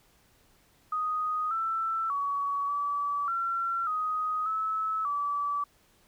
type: tone with pitch steps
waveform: sine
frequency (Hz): 1246 / 1331 / 1129 / 1150 / 1360 / 1252 / 1300 / 1153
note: D#6 / E6 / C#6 / D6 / F6 / D#6 / E6 / D6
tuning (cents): +2 / +16 / +31 / -37 / -46 / +10 / -24 / -32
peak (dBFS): -27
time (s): 0.92-5.64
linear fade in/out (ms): 5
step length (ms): 590
effects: pink hiss -64 dBFS RMS until 6.07 s